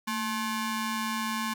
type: ring-modulated tone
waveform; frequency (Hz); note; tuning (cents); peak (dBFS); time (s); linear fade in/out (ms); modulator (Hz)
sawtooth; 647; E5; -32; -22; 0.07-1.54; 10; 421
effects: none